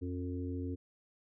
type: harmonic tone with a mistuned harmonic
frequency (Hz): 90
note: F#2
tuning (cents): -47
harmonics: 1 / 3 / 4 / 5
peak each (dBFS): -38 / -39 / -46 / -47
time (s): 0.01-0.76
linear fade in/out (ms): 20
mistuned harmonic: 4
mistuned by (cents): -16
effects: none